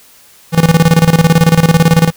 square tone with tremolo, 164.81 Hz, E3, in tune, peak -4 dBFS, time 0.52-2.12 s, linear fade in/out 50 ms, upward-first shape square, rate 18 Hz, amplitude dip 80%, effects white hiss -43 dBFS RMS until 2.16 s

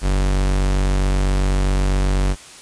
45% pulse tone, 47.73 Hz, G1, 45 cents flat, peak -15 dBFS, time 0.01-2.36 s, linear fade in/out 50 ms, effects white hiss -40 dBFS RMS until 2.61 s + resampled to 22050 Hz

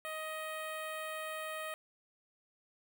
10% pulse tone with notch filter, 627 Hz, D#5, 13 cents sharp, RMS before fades -41 dBFS, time 0.05-1.74 s, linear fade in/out 0 ms, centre 5200 Hz, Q 0.57, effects 11-bit

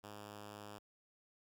5% pulse tone, 103.83 Hz, G#2, in tune, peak -38 dBFS, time 0.03-0.79 s, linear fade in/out 20 ms, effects none

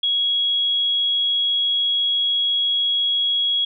sine tone, 3322 Hz, G#7, in tune, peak -17 dBFS, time 0.03-3.65 s, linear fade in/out 5 ms, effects none

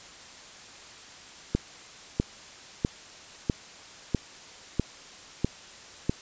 click train, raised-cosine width 3 ms, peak -10 dBFS, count 8, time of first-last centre 1.55-6.095 s, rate 1.54 Hz, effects white hiss -47 dBFS RMS until 6.21 s + resampled to 16000 Hz

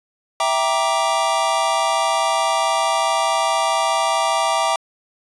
square chord, E half-diminished seventh, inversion none, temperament equal with one note detuned, 659.3 / 784 / 941.5 / 1174.7 Hz, E5 / G5 / Bb5 / D6, 0 / 0 / +17 / 0 cents, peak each -23 dBFS, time 0.4-4.76 s, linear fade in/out 2 ms, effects resampled to 24000 Hz

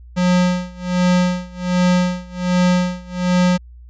square tone with tremolo, 180 Hz, F#3, 47 cents flat, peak -12 dBFS, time 0.16-3.58 s, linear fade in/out 20 ms, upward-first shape sine, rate 1.3 Hz, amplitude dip 95%, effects added 60 Hz sine -37 dBFS peak until 3.89 s + resampled to 16000 Hz

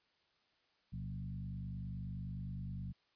sine tone with frequency modulation, 123.7 Hz, B2, 3 cents sharp, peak -40 dBFS, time 0.92-2.93 s, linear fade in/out 20 ms, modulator 49.6 Hz, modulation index 1.3, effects white hiss -75 dBFS RMS until 3.15 s + resampled to 11025 Hz

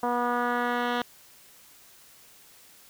10% pulse tone with low-pass filter sweep, 242.4 Hz, B3, 32 cents flat, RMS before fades -27 dBFS, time 0.03-1.02 s, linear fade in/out 2 ms, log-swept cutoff 950 to 3000 Hz, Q 1.7, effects white hiss -54 dBFS RMS until 2.89 s

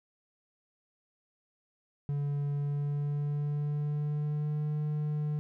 triangle tone with pitch glide, 143.5 to 150.11 Hz, D3 to D3, -40 to +38 cents, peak -27 dBFS, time 2.09-5.39 s, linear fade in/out 0 ms, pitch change +78 cents, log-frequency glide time 2.54-4.63 s, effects none

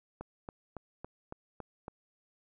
click train, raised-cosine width 1 ms, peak -27 dBFS, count 7, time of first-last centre 0.21-1.881 s, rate 3.59 Hz, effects none

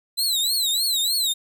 sawtooth tone with vibrato, 3992 Hz, B7, 18 cents sharp, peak -17 dBFS, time 0.17-1.34 s, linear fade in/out 20 ms, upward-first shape triangle, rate 3.3 Hz, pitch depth 180 cents each way, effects none

